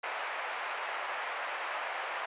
pink band-pass noise, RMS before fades -37 dBFS, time 0.03-2.26 s, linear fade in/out 10 ms, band 640 to 2600 Hz, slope 24 dB/octave, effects resampled to 8000 Hz

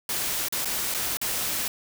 white noise with dropouts, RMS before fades -28 dBFS, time 0.09-1.68 s, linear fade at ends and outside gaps 2 ms, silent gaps 0.485-0.524 / 0.648-0.655 / 0.941-0.946 / 1.171-1.214 s, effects none

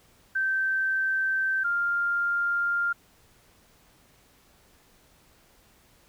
sine tone pair in turn, 1553 / 1398.7 Hz, G6 / F6, -17 / +2 cents, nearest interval major second, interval 181 cents, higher first, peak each -23 dBFS, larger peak neither, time 0.35-1.64 / 1.64-2.93 s, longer neither, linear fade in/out 10 ms, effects pink hiss -60 dBFS RMS until 6.08 s

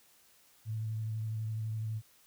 sine tone with vibrato, 110 Hz, A2, in tune, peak -33 dBFS, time 0.65-2.02 s, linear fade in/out 50 ms, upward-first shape triangle, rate 12 Hz, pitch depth 25 cents each way, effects white hiss -64 dBFS RMS until 2.26 s

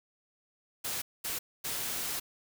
white noise bursts at uneven times, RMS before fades -35 dBFS, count 3, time 0.84-1.02 / 1.24-1.39 / 1.64-2.2 s, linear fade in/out 10 ms, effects none

